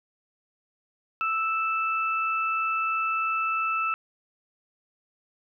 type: tone pair together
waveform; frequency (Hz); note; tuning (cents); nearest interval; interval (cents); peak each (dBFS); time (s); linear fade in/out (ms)
sine; 1318.5 / 2637; E6 / E7; 0 / 0; octave; 1200; -25 / -29; 1.21-3.94; 0
effects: none